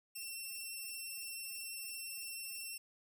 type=tone; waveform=10% pulse; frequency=2703 Hz; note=E7; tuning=43 cents sharp; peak=-34 dBFS; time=0.15-2.78 s; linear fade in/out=10 ms; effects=none